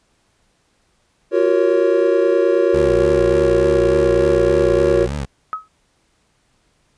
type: chord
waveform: triangle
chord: Gb major seventh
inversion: third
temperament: equal with one note detuned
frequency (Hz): 349.2 / 378.6 / 466.2 / 554.4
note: F4 / Gb4 / Bb4 / Db5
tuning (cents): 0 / +40 / 0 / 0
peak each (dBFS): -16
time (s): 1.31-5.08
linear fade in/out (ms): 50
type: tone with vibrato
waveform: 20% pulse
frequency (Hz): 65.41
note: C2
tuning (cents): 0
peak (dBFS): -17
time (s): 2.73-5.26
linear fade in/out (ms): 20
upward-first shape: sine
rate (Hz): 3.4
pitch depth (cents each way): 220
type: tone with exponential decay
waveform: sine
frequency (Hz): 1277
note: D#6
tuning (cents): +45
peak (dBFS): -17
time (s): 5.53-5.68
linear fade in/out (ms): 0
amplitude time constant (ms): 32
effects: pink hiss -62 dBFS RMS until 6.97 s + resampled to 22050 Hz